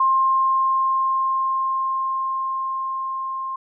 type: tone with level ramp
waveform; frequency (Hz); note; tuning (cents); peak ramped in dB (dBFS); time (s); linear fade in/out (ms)
sine; 1060; C6; +22; -14 to -25; 0-3.56; 5
effects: none